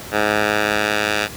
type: tone with band-pass filter sweep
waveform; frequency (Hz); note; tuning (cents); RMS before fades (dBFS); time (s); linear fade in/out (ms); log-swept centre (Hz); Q
10% pulse; 105.3; G#2; +24; -19; 0.11-1.29; 50; 1300 to 2600; 0.82
effects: pink hiss -34 dBFS RMS until 1.36 s + high-pass 60 Hz 12 dB/octave